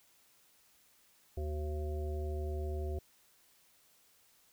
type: harmonic tone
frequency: 75.5 Hz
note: D2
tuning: 48 cents sharp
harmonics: 1 / 3 / 5 / 7 / 9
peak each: -35 / -52 / -42 / -50 / -48 dBFS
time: 1.37-2.99 s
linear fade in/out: 5 ms
effects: white hiss -67 dBFS RMS until 4.52 s